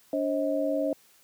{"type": "tone cluster", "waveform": "sine", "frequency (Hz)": [288.9, 535, 634], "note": ["D4", "C5", "D#5"], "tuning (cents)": [-28, 38, 32], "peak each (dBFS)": -29, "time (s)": [0.13, 0.93], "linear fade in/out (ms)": 2, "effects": ["white hiss -60 dBFS RMS until 1.23 s", "high-pass 100 Hz 12 dB/octave"]}